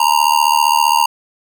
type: tone with amplitude modulation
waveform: square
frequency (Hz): 933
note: A#5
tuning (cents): +1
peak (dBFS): -7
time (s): 0-1.06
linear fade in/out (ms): 5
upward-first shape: sine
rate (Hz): 75.2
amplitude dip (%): 95
effects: none